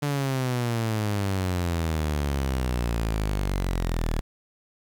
sawtooth exponential sweep, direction down, 146.83 to 38.25 Hz, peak -20 dBFS, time 0.02-4.21 s, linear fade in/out 10 ms, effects 9-bit

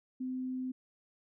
sine tone, 256.7 Hz, C4, 33 cents flat, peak -34 dBFS, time 0.2-0.72 s, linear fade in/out 10 ms, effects none

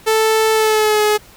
sawtooth tone with pitch glide, 440 to 422.6 Hz, A4 to G#4, 0 to +30 cents, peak -8 dBFS, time 0.06-1.18 s, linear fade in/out 20 ms, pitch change -70 cents, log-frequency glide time 0.53-1.02 s, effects pink hiss -44 dBFS RMS until 1.36 s

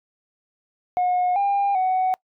sine tone with pitch steps, 723 / 801 / 746 Hz, F#5 / G5 / F#5, -40 / +37 / +14 cents, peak -16 dBFS, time 0.97-2.14 s, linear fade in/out 0 ms, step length 390 ms, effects noise-tail reverb RT60 0.1 s tail -26 dB re dry + tanh soft clip ceiling -16 dBFS

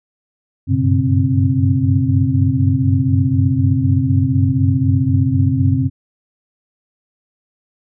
sine tone cluster, 94.7 / 98.7 / 122.6 / 138 / 265.5 Hz, F#2 / G2 / B2 / C#3 / C4, +41 / +12 / -12 / -7 / +25 cents, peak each -18 dBFS, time 0.67-5.9 s, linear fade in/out 50 ms, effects none

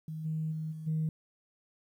sine tone with level steps, 157.5 Hz, D#3, 21 cents sharp, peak -36 / -30 / -33 / -39 / -27 dBFS, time 0.08-1.09 s, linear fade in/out 2 ms, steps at 0.24 / 0.51 / 0.71 / 0.86 s, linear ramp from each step 20 ms, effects tanh soft clip ceiling -24 dBFS + 11-bit

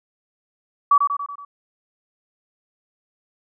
sine tone with echo, 1144 Hz, D6, 46 cents flat, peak -10 dBFS, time 0.91-0.98 s, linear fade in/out 5 ms, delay 94 ms, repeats 5, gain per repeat -5 dB, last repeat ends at 1.45 s, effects none

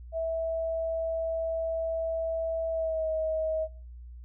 sine tone with pitch glide, 654 to 634.6 Hz, E5 to D#5, -14 to +34 cents, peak -27 dBFS, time 0.12-3.68 s, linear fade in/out 50 ms, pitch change -52 cents, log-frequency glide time 2.7-3.09 s, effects noise-tail reverb RT60 0.4 s tail -19 dB re dry + added 60 Hz sine -42 dBFS peak until 4.24 s

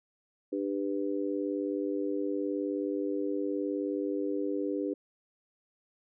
harmonic tone, 99.1 Hz, G2, 19 cents sharp, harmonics 3 / 4 / 5, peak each -32 / -34 / -36 dBFS, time 0.52-4.94 s, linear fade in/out 10 ms, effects none

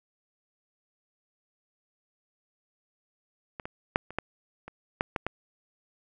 clicks, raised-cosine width 0.5 ms, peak -22 / -21 / -7 / -26 / -13 / -26 / -10 / -13 / -14 dBFS, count 9, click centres 3.598 / 3.655 / 3.959 / 4.106 / 4.186 / 4.68 / 5.009 / 5.162 / 5.266 s, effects none

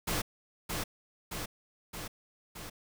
pink noise with echo, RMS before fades -32 dBFS, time 0.07-0.22 s, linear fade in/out 10 ms, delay 620 ms, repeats 4, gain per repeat -3 dB, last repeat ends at 2.7 s, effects none

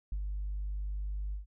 sine tone with ADSR envelope, 49.98 Hz, G1, 34 cents sharp, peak -29 dBFS, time 0.12-1.46 s, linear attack 3 ms, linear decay 65 ms, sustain -3 dB, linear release 130 ms, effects tanh soft clip ceiling -29 dBFS

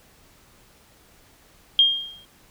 sine tone with exponential decay, 3219 Hz, G7, 45 cents sharp, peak -10 dBFS, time 1.79-2.25 s, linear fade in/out 1 ms, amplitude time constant 100 ms, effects pink hiss -55 dBFS RMS until 2.5 s

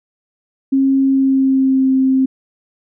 sine tone with pitch glide, 270 to 263.7 Hz, C#4 to C4, -45 to +14 cents, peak -10 dBFS, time 0.72-2.26 s, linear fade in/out 10 ms, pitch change -41 cents, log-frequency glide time 1-1.92 s, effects none

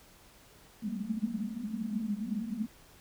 white band-pass noise, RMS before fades -35 dBFS, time 0.82-2.67 s, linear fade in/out 5 ms, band 200 to 230 Hz, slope 96 dB/octave, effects pink hiss -58 dBFS RMS until 3 s

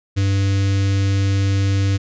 square tone with notch filter, 98 Hz, G2, in tune, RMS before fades -17 dBFS, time 0.16-1.98 s, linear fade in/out 20 ms, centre 830 Hz, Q 0.55, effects resampled to 16000 Hz

